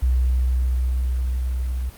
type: tone with level ramp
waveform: sine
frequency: 63 Hz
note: B1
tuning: 35 cents sharp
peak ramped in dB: -15 to -22 dBFS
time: 0.02-1.9 s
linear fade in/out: 10 ms
effects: pink hiss -45 dBFS RMS until 1.97 s + Opus 32 kbps